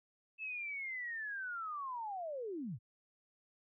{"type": "linear sweep", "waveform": "sine", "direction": "down", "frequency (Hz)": [2637, 92.5], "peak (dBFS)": -39, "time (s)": [0.38, 2.79], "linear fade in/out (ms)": 50, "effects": []}